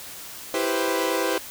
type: chord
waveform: sawtooth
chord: C major seventh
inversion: first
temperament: equal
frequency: 329.6 / 392 / 493.9 / 523.3 Hz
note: E4 / G4 / B4 / C5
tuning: 0 / 0 / 0 / 0 cents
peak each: -24 dBFS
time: 0.54-1.38 s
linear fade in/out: 2 ms
effects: white hiss -39 dBFS RMS until 1.5 s